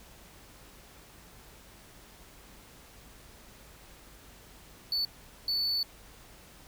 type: tone bursts at uneven times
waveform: triangle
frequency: 4475 Hz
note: C#8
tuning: 16 cents sharp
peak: -26 dBFS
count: 2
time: 4.92-5.05 / 5.48-5.83 s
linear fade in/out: 2 ms
effects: added 50 Hz sine -60 dBFS peak until 6.67 s + pink hiss -54 dBFS RMS until 6.67 s

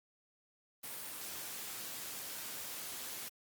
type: high-pass noise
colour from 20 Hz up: white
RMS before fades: -44 dBFS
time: 0.83-3.29 s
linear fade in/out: 10 ms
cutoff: 100 Hz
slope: 12 dB/octave
effects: Opus 32 kbps

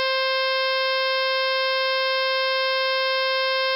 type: harmonic tone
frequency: 527 Hz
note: C5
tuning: 12 cents sharp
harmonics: 1 / 2 / 3 / 4 / 5 / 6 / 7 / 8 / 9 / 10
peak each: -24 / -27 / -29 / -30 / -31 / -32 / -32 / -33 / -34 / -34 dBFS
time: 0-3.75 s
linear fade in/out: 0 ms
effects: 9-bit

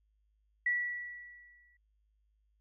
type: tone with exponential decay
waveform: sine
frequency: 1946 Hz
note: B6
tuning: 26 cents flat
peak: -26 dBFS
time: 0.66-1.77 s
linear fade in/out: 5 ms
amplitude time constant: 240 ms
effects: added 52 Hz sine -70 dBFS peak until 2.6 s

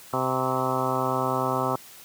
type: harmonic tone with a mistuned harmonic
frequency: 130 Hz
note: C3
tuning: 11 cents flat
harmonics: 1 / 2 / 3 / 4 / 5 / 6 / 7 / 8 / 9 / 10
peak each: -32 / -32 / -32 / -32 / -32 / -32 / -32 / -32 / -32 / -32 dBFS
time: 0.13-1.76 s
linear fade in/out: 2 ms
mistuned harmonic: 9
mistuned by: -46 cents
effects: white hiss -47 dBFS RMS until 2.04 s + high-pass 80 Hz 12 dB/octave

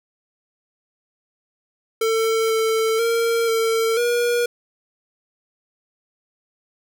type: tone with pitch steps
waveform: square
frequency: 447.9 / 444.9 / 461.6 / 451.9 / 478.9 Hz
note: A4 / A4 / A#4 / A4 / A#4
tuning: +31 / +19 / -17 / +46 / +47 cents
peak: -18 dBFS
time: 2.01-4.46 s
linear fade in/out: 5 ms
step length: 490 ms
effects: none

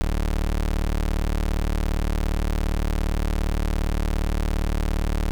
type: tone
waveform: 30% pulse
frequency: 37.37 Hz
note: D1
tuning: 31 cents sharp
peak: -18 dBFS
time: 0.01-5.31 s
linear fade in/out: 0 ms
effects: none

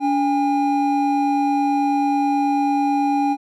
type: tone pair together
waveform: triangle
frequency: 286.4 / 810 Hz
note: D4 / G#5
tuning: -43 / -43 cents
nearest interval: octave + tritone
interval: 1800 cents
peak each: -17 dBFS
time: 0-3.37 s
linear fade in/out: 50 ms
effects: none

